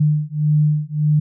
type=beating tone pair; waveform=sine; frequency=150 / 151.7 Hz; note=D3 / D#3; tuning=+37 / -44 cents; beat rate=1.7 Hz; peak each=-17 dBFS; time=0-1.2 s; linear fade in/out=10 ms; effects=none